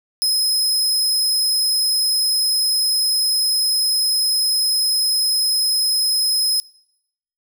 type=tone; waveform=sawtooth; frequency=5110 Hz; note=D#8; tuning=45 cents sharp; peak=-13 dBFS; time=0.22-6.6 s; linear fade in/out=0 ms; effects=noise-tail reverb RT60 0.8 s tail -24 dB re dry